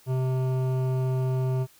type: tone with hard clipping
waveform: sine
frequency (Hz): 129.6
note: C3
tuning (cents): -16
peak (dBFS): -25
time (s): 0.06-1.67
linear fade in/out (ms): 50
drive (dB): 13
effects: white hiss -57 dBFS RMS until 1.79 s